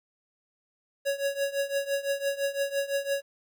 square tone with tremolo, 557 Hz, C#5, 8 cents sharp, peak -24 dBFS, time 1.05-3.22 s, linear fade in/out 20 ms, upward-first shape triangle, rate 5.9 Hz, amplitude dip 90%, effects 11-bit

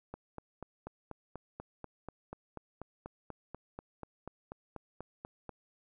click train, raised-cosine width 1 ms, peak -28 dBFS, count 23, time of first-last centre 0.14-5.493 s, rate 4.11 Hz, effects none

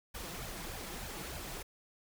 pink noise with flanger, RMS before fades -43 dBFS, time 0.14-1.63 s, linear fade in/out 10 ms, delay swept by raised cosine 1.2 to 6.2 ms, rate 3.3 Hz, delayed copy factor +0.95, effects none

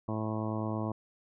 harmonic tone, 108.9 Hz, A2, 17 cents flat, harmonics 1 / 2 / 3 / 4 / 5 / 6 / 7 / 8 / 9 / 10, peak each -35 / -36 / -38 / -45 / -43 / -42 / -47 / -47 / -44 / -45 dBFS, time 0.08-0.92 s, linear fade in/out 5 ms, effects none

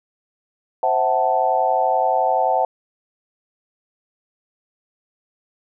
sine chord, F# half-diminished seventh, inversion second, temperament equal with one note detuned, 523.3 / 659.3 / 750.8 / 880 Hz, C5 / E5 / F#5 / A5, 0 / 0 / +25 / 0 cents, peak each -23 / -22 / -19 / -21 dBFS, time 0.83-2.65 s, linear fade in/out 2 ms, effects none

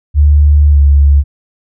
sine tone with pitch glide, 73.42 to 71 Hz, D2 to C#2, 0 to +42 cents, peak -3 dBFS, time 0.14-1.24 s, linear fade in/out 50 ms, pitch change -58 cents, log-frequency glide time 0.71-0.79 s, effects none

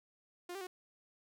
sawtooth tone with pitch steps, 353.4 / 391.8 / 365.8 Hz, F4 / G4 / F#4, +21 / -1 / -20 cents, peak -38 dBFS, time 0.49-0.67 s, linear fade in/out 5 ms, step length 60 ms, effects 13-bit

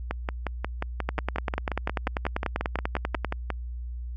two click trains, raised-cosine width 0.5 ms, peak -13 / -11 dBFS, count 20 / 23, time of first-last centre 0.11-3.503 / 1.09-3.247 s, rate 5.6 / 10.2 Hz, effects added 60 Hz sine -32 dBFS peak until 4.16 s

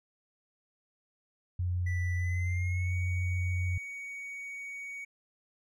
sine tone, 89.3 Hz, F2, 39 cents sharp, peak -28 dBFS, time 1.59-3.78 s, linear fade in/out 5 ms
triangle tone with pitch glide, 1975.5 to 2243 Hz, B6 to C#7, 0 to +20 cents, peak -37 dBFS, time 1.86-5.05 s, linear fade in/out 10 ms, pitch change +220 cents, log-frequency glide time 2.16-2.95 s
effects none

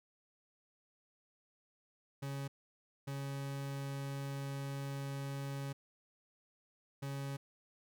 40% pulse tone bursts at uneven times, 138.59 Hz, C#3, in tune, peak -38 dBFS, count 3, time 2.22-2.48 / 3.07-5.73 / 7.02-7.37 s, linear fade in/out 10 ms, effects none

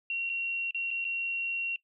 sine tone with dropouts, 2742 Hz, F7, 32 cents flat, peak -29 dBFS, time 0.1-1.76 s, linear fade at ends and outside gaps 2 ms, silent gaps 0.294-0.298 / 0.709-0.746 / 0.906-0.911 / 1.044-1.05 s, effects noise-tail reverb RT60 0.1 s tail -20 dB re dry

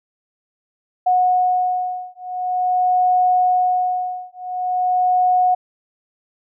sine beating tone pair, 730 / 730.46 Hz, F#5 / F#5, -24 / -22 cents, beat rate 0.46 Hz, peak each -18 dBFS, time 1.06-5.55 s, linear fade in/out 10 ms, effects none

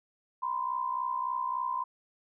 sine tone pair together, 968.5 / 1032 Hz, B5 / C6, -34 / -24 cents, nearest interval minor second, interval 110 cents, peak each -34 / -31 dBFS, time 0.42-1.84 s, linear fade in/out 10 ms, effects none

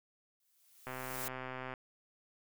blue noise with exponential growth, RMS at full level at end -39 dBFS, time 0.4-1.28 s, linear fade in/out 2 ms, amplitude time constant 190 ms
click train, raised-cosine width 0.5 ms, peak -27 dBFS, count 113, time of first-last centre 0.87-1.738 s, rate 129 Hz
effects none

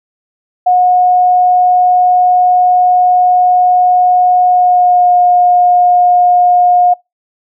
sine tone with pitch glide, 725 to 715.4 Hz, F#5 to F5, -35 to +41 cents, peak -5 dBFS, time 0.66-6.94 s, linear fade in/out 10 ms, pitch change -24 cents, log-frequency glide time 4.47-5.13 s, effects noise-tail reverb RT60 0.2 s tail -25 dB re dry

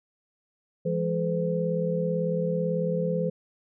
sine tone cluster, 169.7 / 207.8 / 430.9 / 509 Hz, F3 / G#3 / A4 / C5, -49 / +1 / -36 / -48 cents, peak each -27 / -36 / -32 / -28 dBFS, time 0.85-3.3 s, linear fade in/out 10 ms, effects none

